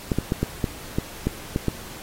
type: clicks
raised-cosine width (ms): 3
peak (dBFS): -8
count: 9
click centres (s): 0.118 / 0.186 / 0.321 / 0.43 / 0.642 / 0.985 / 1.27 / 1.561 / 1.683
effects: pink hiss -40 dBFS RMS until 2.02 s + AAC 48 kbps